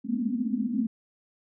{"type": "band-pass noise", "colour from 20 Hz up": "pink", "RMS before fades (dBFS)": -28, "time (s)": [0.04, 0.87], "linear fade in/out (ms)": 10, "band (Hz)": [220, 260], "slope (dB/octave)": 96, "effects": []}